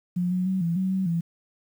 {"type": "tone with pitch steps", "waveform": "sine", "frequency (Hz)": [178, 182.6, 188.7, 168.4, 188.2, 189.8, 168.3], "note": ["F3", "F#3", "F#3", "E3", "F#3", "F#3", "E3"], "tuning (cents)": [33, -23, 34, 37, 30, 44, 36], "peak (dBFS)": -22, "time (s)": [0.16, 1.21], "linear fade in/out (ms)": 10, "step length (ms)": 150, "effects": ["9-bit"]}